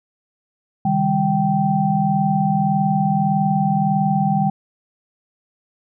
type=tone cluster; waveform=sine; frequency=136.6 / 156.5 / 198.2 / 779 Hz; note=C#3 / D#3 / G3 / G5; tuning=-25 / +10 / +19 / -11 cents; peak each=-27 / -21 / -19 / -19 dBFS; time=0.85-4.5 s; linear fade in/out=5 ms; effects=none